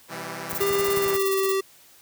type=chord; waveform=5% pulse; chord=C major; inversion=none; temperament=equal with one note detuned; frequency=127.68 / 164.81 / 196 Hz; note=C3 / E3 / G3; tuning=-42 / 0 / 0 cents; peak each=-27 / -24 / -26 dBFS; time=0.08-1.19 s; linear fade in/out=50 ms
type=noise with tremolo; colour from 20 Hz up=violet; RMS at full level=-29 dBFS; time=0.49-1.56 s; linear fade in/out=20 ms; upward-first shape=square; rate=17 Hz; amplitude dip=80%
type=click train; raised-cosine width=5 ms; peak=-26 dBFS; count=8; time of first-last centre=0.53-1.149 s; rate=11.3 Hz
type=tone with pitch glide; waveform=square; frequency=398 to 386.9 Hz; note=G4 to G4; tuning=+26 to -23 cents; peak=-22 dBFS; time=0.6-1.61 s; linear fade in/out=10 ms; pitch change=-49 cents; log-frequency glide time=0.93-1.33 s
effects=white hiss -53 dBFS RMS until 2.01 s + high-pass 60 Hz 12 dB/octave